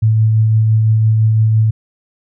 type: tone with tremolo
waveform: sine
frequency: 110 Hz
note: A2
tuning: in tune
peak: -7 dBFS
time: 0.02-1.71 s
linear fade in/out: 10 ms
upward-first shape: triangle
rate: 5.9 Hz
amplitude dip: 25%
effects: none